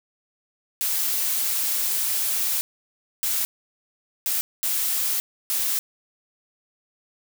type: noise bursts at uneven times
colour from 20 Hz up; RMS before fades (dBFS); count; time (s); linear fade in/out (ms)
blue; -24; 5; 0.81-2.61 / 3.23-3.45 / 4.26-4.41 / 4.63-5.2 / 5.5-5.79; 0
effects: none